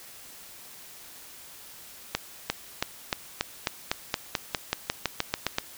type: accelerating click train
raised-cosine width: 0.2 ms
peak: -7 dBFS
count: 17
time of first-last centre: 2.15-5.584 s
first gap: 350 ms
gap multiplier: 0.93
effects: white hiss -47 dBFS RMS until 5.77 s